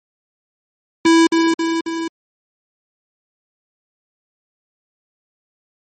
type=tone with echo; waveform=square; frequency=329.6 Hz; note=E4; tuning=in tune; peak=-9 dBFS; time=1.05-1.27 s; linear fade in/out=5 ms; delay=270 ms; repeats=3; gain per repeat=-4 dB; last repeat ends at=2.08 s; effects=MP3 32 kbps